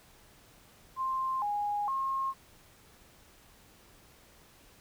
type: tone with pitch steps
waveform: sine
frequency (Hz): 1051 / 824 / 1074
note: C6 / G#5 / C6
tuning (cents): +7 / -14 / +45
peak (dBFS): -29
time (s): 0.96-2.34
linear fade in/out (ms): 50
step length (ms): 460
effects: pink hiss -59 dBFS RMS until 4.8 s